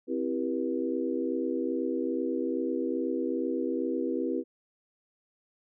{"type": "chord", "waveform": "sine", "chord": "C major seventh", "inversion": "none", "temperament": "equal with one note detuned", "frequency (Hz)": [261.6, 329.6, 392, 482.3], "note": ["C4", "E4", "G4", "B4"], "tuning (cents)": [0, 0, 0, -41], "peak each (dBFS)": [-32, -32, -34, -34], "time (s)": [0.07, 4.44], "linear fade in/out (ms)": 50, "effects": []}